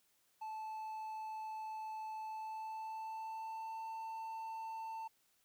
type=tone with pitch glide; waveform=triangle; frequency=873 to 893.4 Hz; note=A5 to A5; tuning=-14 to +26 cents; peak=-40 dBFS; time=0.41-5.08 s; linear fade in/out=10 ms; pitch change=+40 cents; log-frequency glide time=2.2-3.84 s; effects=white hiss -75 dBFS RMS until 5.44 s